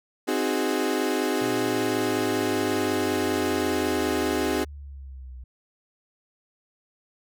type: chord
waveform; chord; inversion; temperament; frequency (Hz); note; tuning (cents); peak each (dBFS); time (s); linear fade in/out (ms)
35% pulse; Ab dominant seventh; first; equal; 261.6 / 311.1 / 370 / 415.3; C4 / Eb4 / Gb4 / Ab4; 0 / 0 / 0 / 0; -27; 0.27-4.65; 20
type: linear sweep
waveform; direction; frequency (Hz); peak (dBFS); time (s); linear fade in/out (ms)
sine; down; 120 to 61.74; -37; 1.41-5.44; 5
effects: none